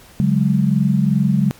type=chord; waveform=sine; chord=C# suspended fourth; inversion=none; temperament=equal with one note detuned; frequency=142.24 / 185 / 207.7 Hz; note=C#3 / F#3 / G#3; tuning=+45 / 0 / 0 cents; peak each=-17 dBFS; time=0.2-1.51 s; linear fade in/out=0 ms; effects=pink hiss -45 dBFS RMS until 1.59 s + MP3 96 kbps